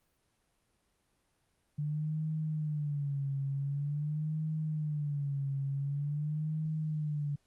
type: tone with vibrato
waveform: sine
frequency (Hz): 146.83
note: D3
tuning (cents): 0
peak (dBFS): -31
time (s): 1.78-7.36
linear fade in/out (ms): 10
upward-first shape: sine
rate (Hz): 0.46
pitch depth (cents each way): 110
effects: pink hiss -75 dBFS RMS until 7.46 s + Opus 32 kbps